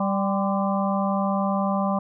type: harmonic tone with a mistuned harmonic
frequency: 196 Hz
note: G3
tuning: in tune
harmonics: 1 / 3 / 4 / 5 / 6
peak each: -23 / -28 / -29 / -30 / -31 dBFS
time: 0-1.99 s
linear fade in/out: 5 ms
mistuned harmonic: 5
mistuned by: +73 cents
effects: none